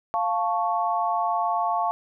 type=chord; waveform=sine; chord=F augmented; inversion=none; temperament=equal; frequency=698.5 / 880 / 1108.7 Hz; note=F5 / A5 / C#6; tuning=0 / 0 / 0 cents; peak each=-25 / -26 / -27 dBFS; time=0.14-1.91 s; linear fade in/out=0 ms; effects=none